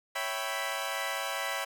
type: chord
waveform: 15% pulse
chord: C# half-diminished seventh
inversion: none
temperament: equal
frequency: 554.4 / 659.3 / 784 / 987.8 Hz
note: C#5 / E5 / G5 / B5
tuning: 0 / 0 / 0 / 0 cents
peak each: -31 dBFS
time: 0.15-1.65 s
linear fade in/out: 10 ms
effects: none